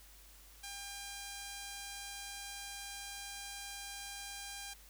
5% pulse tone, 801 Hz, G5, 37 cents sharp, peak -32 dBFS, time 0.63-4.74 s, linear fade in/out 10 ms, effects added 50 Hz sine -59 dBFS peak until 4.89 s + white hiss -60 dBFS RMS until 4.89 s

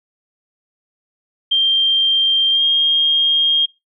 sine tone with pitch glide, 3174 to 3229 Hz, G7 to G#7, +21 to -49 cents, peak -11 dBFS, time 1.51-3.66 s, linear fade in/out 10 ms, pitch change +30 cents, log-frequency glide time 2.51-2.63 s, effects noise-tail reverb RT60 0.2 s tail -21 dB re dry

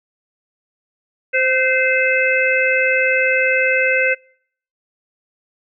harmonic tone with a mistuned harmonic, 520 Hz, C5, 11 cents flat, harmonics 1 / 3 / 4 / 5, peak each -19 / -19 / -19 / -19 dBFS, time 1.33-4.15 s, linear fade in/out 20 ms, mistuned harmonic 3, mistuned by -28 cents, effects noise-tail reverb RT60 0.6 s tail -26 dB re dry

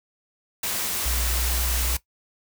white noise, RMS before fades -27 dBFS, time 0.63-1.97 s, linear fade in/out 5 ms
sine tone with pitch glide, 60.1 to 60.62 Hz, B1 to B1, -46 to -32 cents, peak -24 dBFS, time 1.05-1.97 s, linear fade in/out 10 ms, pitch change +14 cents, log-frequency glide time 1.41-1.57 s
effects noise-tail reverb RT60 0.1 s tail -17 dB re dry

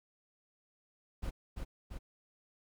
brown noise with echo, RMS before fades -37 dBFS, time 1.22-1.31 s, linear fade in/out 20 ms, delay 340 ms, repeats 2, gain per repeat -3 dB, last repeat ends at 1.99 s, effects none

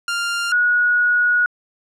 sawtooth / sine tone pair in turn, 1396.9 / 1455.7 Hz, F6 / F#6, 0 / -29 cents, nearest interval minor second, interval 71 cents, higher second, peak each -16 / -13 dBFS, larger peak second, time 0.08-0.52 / 0.52-1.46 s, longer second, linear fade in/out 2 ms, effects low-pass 9000 Hz 12 dB/octave

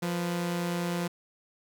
sawtooth tone pair together, 174.61 / 493.9 Hz, F3 / B4, 0 / 0 cents, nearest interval octave + tritone, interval 1800 cents, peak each -25 / -35 dBFS, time 0.02-1.08 s, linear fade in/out 10 ms, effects none

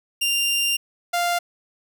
sawtooth tone pair in turn, 2790 / 697.5 Hz, F7 / F5, -2 / -2 cents, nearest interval 2 octaves, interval 2400 cents, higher first, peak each -16 dBFS, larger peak neither, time 0.21-0.77 / 1.13-1.39 s, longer first, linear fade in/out 10 ms, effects none

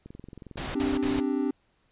click train, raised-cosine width 3 ms, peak -30 dBFS, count 15, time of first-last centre 0.06-0.693 s, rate 22.1 Hz
pink noise bursts, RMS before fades -34 dBFS, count 3, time 0.57-1.204 s, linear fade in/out 5 ms, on 180 ms, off 47 ms
triangle chord, C suspended second, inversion none, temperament equal, 261.6 / 293.7 / 392 Hz, C4 / D4 / G4, 0 / 0 / 0 cents, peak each -26 / -26 / -30 dBFS, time 0.75-1.51 s, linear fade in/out 5 ms
effects pink hiss -69 dBFS RMS until 1.91 s + resampled to 8000 Hz

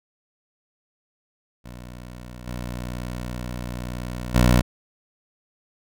15% pulse tone with level steps, 61 Hz, B1, 21 cents flat, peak -31 / -23 / -8 dBFS, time 1.64-4.62 s, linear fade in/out 20 ms, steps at 2.46 / 4.34 s, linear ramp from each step 20 ms, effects none

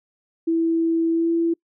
sine tone with pitch glide, 329.6 to 334.2 Hz, E4 to E4, 0 to +24 cents, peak -17 dBFS, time 0.47-1.54 s, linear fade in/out 10 ms, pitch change +24 cents, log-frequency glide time 1.11-1.31 s, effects noise-tail reverb RT60 0.1 s tail -26 dB re dry

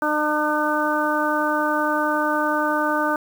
harmonic tone, 301.8 Hz, D4, 47 cents sharp, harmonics 1 / 2 / 3 / 4 / 5, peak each -25 / -25 / -25 / -25 / -25 dBFS, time 0.02-3.16 s, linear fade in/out 2 ms, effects 7-bit

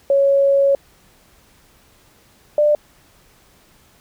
sine tone pair in turn, 554.4 / 595.3 Hz, C#5 / D5, 0 / +23 cents, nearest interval minor second, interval 123 cents, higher second, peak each -11 dBFS, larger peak neither, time 0.1-0.75 / 2.58-2.75 s, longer first, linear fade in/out 2 ms, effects pink hiss -53 dBFS RMS until 4 s

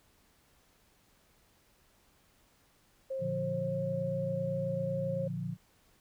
sine tone with pitch glide, 532 to 540 Hz, C5 to C#5, +29 to -45 cents, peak -33 dBFS, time 3.1-5.28 s, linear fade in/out 10 ms, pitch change +26 cents, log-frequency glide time 3.39-3.83 s
sine chord, Bb major, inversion none, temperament equal, 116.54 / 146.83 / 174.61 Hz, Bb2 / D3 / F3, 0 / 0 / 0 cents, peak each -40 / -38 / -37 dBFS, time 3.19-5.57 s, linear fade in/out 50 ms
effects pink hiss -67 dBFS RMS until 6 s

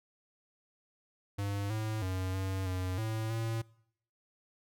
square tone with pitch steps, 100.6 / 109 / 93.2 / 95.2 / 92.2 / 110.5 / 113.3 Hz, G2 / A2 / F#2 / F#2 / F#2 / A2 / A#2, +45 / -16 / +13 / +50 / -6 / +8 / -49 cents, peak -33 dBFS, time 1.38-3.62 s, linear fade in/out 10 ms, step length 320 ms, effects noise-tail reverb RT60 0.7 s tail -23 dB re dry

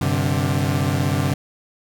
30% pulse chord, G suspended fourth, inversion none, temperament equal with one note detuned, 95.65 / 130.81 / 146.83 Hz, G2 / C3 / D3, -42 / 0 / 0 cents, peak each -20 dBFS, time 0.01-1.34 s, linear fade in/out 5 ms, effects none

